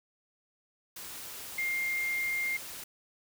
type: tone in noise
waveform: sine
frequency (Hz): 2115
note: C7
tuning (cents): +18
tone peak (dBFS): -29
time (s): 1.58-2.57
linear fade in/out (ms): 5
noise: white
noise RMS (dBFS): -43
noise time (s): 0.96-2.84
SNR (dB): +11
effects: none